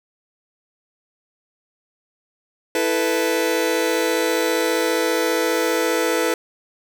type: chord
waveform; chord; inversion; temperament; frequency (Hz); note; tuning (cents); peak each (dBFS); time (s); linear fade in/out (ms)
sawtooth; E suspended fourth; none; just; 329.6 / 439.5 / 494.4; E4 / A4 / B4; 0 / -2 / +2; -19 / -19 / -17; 2.75-6.34; 2
effects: none